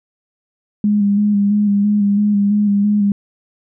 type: tone with vibrato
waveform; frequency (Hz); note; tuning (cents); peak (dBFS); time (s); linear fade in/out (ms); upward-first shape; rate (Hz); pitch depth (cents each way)
sine; 204.8; G#3; -24; -11; 0.84-3.12; 2; square; 3; 26
effects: none